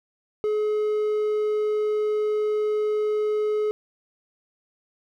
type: tone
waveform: triangle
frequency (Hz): 424.6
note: G#4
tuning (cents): +38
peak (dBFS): -19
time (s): 0.44-3.71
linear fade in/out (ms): 0
effects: none